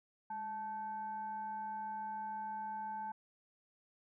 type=tone with frequency modulation; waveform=sine; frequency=873 Hz; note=A5; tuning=14 cents flat; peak=-39 dBFS; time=0.3-3.12 s; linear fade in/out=5 ms; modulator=668 Hz; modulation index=0.36; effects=none